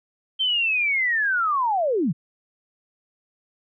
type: linear sweep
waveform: sine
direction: down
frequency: 3144 to 129.5 Hz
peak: -19 dBFS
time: 0.39-2.13 s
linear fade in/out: 20 ms
effects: none